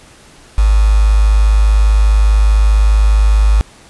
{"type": "tone with quantisation", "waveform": "sine", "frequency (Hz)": 52.4, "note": "G#1", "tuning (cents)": 16, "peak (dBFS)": -6, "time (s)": [0.58, 3.61], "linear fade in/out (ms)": 0, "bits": 4, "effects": ["pink hiss -42 dBFS RMS until 3.89 s", "resampled to 24000 Hz"]}